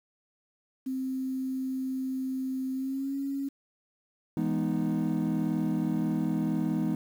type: tone with pitch glide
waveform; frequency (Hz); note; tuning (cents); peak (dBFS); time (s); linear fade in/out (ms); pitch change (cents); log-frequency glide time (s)
sine; 261.6 to 275.7; C4 to C#4; 0 to -9; -29; 0.86-3.49; 10; +91; 2.73-3.15
type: chord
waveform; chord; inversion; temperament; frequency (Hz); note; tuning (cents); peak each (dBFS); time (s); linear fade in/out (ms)
triangle; E major seventh; none; equal with one note detuned; 165.86 / 207.7 / 246.9 / 311.1; E3 / G#3 / B3 / D#4; +11 / 0 / 0 / 0; -29; 4.37-6.95; 2
effects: tanh soft clip ceiling -17 dBFS + 9-bit